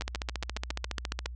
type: two click trains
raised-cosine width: 0.2 ms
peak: -18 / -15 dBFS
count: 10 / 19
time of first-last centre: 0.02-1.258 / 0.01-1.26 s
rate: 7.27 / 14.4 Hz
effects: added 60 Hz sine -38 dBFS peak until 1.35 s + resampled to 22050 Hz